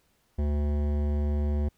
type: tone with hard clipping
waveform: sine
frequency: 73.3 Hz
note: D2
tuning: 3 cents flat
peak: -26 dBFS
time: 0.38-1.69 s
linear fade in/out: 10 ms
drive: 15 dB
effects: pink hiss -69 dBFS RMS until 1.77 s